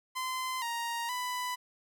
sawtooth tone with pitch steps, 1030 / 935 / 995 Hz, C6 / A#5 / B5, -28 / +5 / +13 cents, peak -29 dBFS, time 0.15-1.56 s, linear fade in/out 20 ms, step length 470 ms, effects none

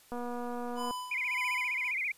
click train, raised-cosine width 1 ms, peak -26 dBFS, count 192, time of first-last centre 0.12-0.909 s, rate 242 Hz
square tone with tremolo, 1000 Hz, B5, 21 cents sharp, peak -35 dBFS, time 0.75-1.93 s, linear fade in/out 50 ms, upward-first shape sine, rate 1.7 Hz, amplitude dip 80%
sine tone with vibrato, 2248 Hz, C#7, 24 cents sharp, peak -30 dBFS, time 1.11-2.12 s, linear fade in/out 5 ms, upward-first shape sine, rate 15 Hz, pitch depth 170 cents each way
effects white hiss -60 dBFS RMS until 2.17 s + resampled to 32000 Hz

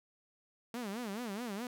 sawtooth tone with vibrato, 220 Hz, A3, in tune, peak -34 dBFS, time 0.74-1.67 s, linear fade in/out 2 ms, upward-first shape sine, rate 4.7 Hz, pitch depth 220 cents each way, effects none

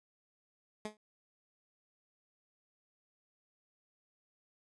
15% pulse tone with exponential decay, 212.9 Hz, G#3, 43 cents sharp, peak -29 dBFS, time 0.85-0.97 s, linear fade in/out 2 ms, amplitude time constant 26 ms, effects resampled to 24000 Hz

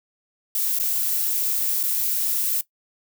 violet noise with dropouts, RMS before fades -23 dBFS, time 0.55-2.61 s, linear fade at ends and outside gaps 2 ms, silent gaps 0.788-0.798 / 1.831-1.835 s, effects noise-tail reverb RT60 0.1 s tail -18 dB re dry

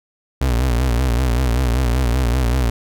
35% pulse tone with vibrato, 61.74 Hz, B1, in tune, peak -13 dBFS, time 0.41-2.7 s, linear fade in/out 5 ms, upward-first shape sine, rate 5.2 Hz, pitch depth 120 cents each way, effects none

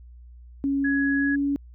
sine tone with pitch glide, 277.2 to 282 Hz, C#4 to C#4, 0 to +30 cents, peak -21 dBFS, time 0.64-1.56 s, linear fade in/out 0 ms, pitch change +30 cents, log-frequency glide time 1.17-1.35 s
sine tone, 1676 Hz, G#6, 15 cents sharp, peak -25 dBFS, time 0.84-1.36 s, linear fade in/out 10 ms
effects added 60 Hz sine -43 dBFS peak until 1.74 s

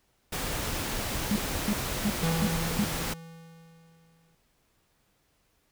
pink noise, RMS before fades -32 dBFS, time 0.32-3.14 s, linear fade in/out 10 ms
sine tone bursts, 207.7 Hz, G#3, in tune, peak -23 dBFS, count 5, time 1.31-2.84 s, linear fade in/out 0 ms, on 50 ms, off 320 ms
square tone with exponential decay, 164.81 Hz, E3, in tune, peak -25 dBFS, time 2.23-4.35 s, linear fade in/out 2 ms, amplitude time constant 460 ms
effects pink hiss -70 dBFS RMS until 5.71 s

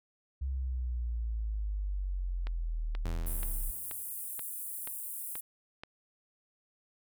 sine exponential sweep, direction down, 67.8 to 32.7 Hz, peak -31 dBFS, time 0.41-3.71 s, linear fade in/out 10 ms
click train, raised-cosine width 0.3 ms, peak -26 dBFS, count 8, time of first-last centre 2.47-5.835 s, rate 2.08 Hz
sawtooth tone with exponential decay, 83.7 Hz, E2, 27 cents sharp, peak -32 dBFS, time 3.05-4.3 s, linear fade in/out 0 ms, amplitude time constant 270 ms
pink high-pass noise, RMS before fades -40 dBFS, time 3.26-5.41 s, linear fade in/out 10 ms, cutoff 9100 Hz, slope 48 dB/octave
effects none

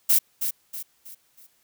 violet noise with echo, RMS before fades -18 dBFS, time 0.09-0.19 s, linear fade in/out 10 ms, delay 320 ms, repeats 4, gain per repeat -8 dB, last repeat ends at 1.47 s, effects white hiss -65 dBFS RMS until 1.63 s

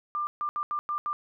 sine tone bursts at uneven times, 1193 Hz, D6, 27 cents sharp, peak -27 dBFS, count 6, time 0.15-0.27 / 0.41-0.49 / 0.56-0.63 / 0.71-0.79 / 0.89-0.98 / 1.06-1.13 s, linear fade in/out 0 ms, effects none

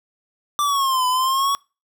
square exponential two-way sweep, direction down then up, 1181 to 1000 to 1126 Hz, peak -18 dBFS, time 0.59-1.55 s, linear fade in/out 0 ms, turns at 1.07 s, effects noise-tail reverb RT60 0.3 s tail -25 dB re dry

